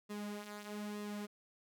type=tone with flanger; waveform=sawtooth; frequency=207.7 Hz; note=G#3; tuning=in tune; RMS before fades=-44 dBFS; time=0.09-1.27 s; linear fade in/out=20 ms; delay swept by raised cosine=1.3 to 5.2 ms; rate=1.1 Hz; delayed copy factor=-0.6; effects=none